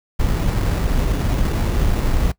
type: noise with sample-and-hold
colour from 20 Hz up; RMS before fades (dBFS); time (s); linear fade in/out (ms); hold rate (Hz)
brown; -18; 0.19-2.32; 10; 3150
effects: noise-tail reverb RT60 0.1 s tail -20 dB re dry